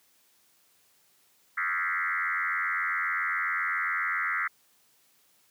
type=tone with frequency modulation; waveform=sine; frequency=1661.2 Hz; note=G#6; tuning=in tune; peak=-26 dBFS; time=1.57-4.48 s; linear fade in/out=10 ms; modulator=87.4 Hz; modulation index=4.9; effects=white hiss -65 dBFS RMS until 5.5 s + high-pass 100 Hz 12 dB/octave